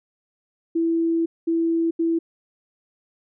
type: tone bursts at uneven times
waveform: sine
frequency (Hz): 331.1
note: E4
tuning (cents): +8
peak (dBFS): -18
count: 3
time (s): 0.75-1.26 / 1.47-1.91 / 1.99-2.19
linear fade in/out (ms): 10
effects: none